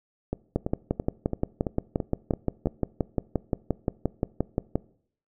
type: two click trains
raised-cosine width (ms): 2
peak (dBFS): -10 / -14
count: 25 / 8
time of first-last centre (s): 0.56-4.756 / 0.33-2.671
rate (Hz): 5.72 / 2.99
effects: noise-tail reverb RT60 0.6 s tail -22 dB re dry